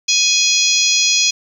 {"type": "harmonic tone", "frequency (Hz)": 833, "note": "G#5", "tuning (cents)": 5, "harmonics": [3, 4, 5, 6, 7, 8], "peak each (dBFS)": [-19, -19, -19, -19, -19, -19], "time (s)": [0.08, 1.31], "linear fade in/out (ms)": 10, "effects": ["7-bit"]}